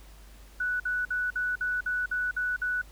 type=tone bursts; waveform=sine; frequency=1480 Hz; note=F#6; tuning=in tune; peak=-26 dBFS; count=9; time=0.6-2.816 s; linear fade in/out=5 ms; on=200 ms; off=52 ms; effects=added 50 Hz sine -48 dBFS peak until 2.91 s + pink hiss -56 dBFS RMS until 2.91 s